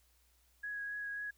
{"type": "tone with vibrato", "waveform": "sine", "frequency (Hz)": 1661.2, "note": "G#6", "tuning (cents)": 0, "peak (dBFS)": -38, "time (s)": [0.63, 1.31], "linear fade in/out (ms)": 10, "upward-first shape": "triangle", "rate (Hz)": 3.7, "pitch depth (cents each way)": 16, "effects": ["added 60 Hz sine -70 dBFS peak until 1.37 s", "white hiss -72 dBFS RMS until 1.37 s"]}